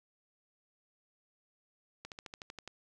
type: slowing click train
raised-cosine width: 0.2 ms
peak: -27 dBFS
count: 9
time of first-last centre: 2.05-2.677 s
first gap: 68 ms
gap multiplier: 1.04
effects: none